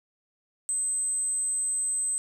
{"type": "tone", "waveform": "sine", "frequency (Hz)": 8190, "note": "C9", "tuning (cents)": -38, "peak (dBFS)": -25, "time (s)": [0.69, 2.18], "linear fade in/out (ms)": 0, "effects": ["9-bit"]}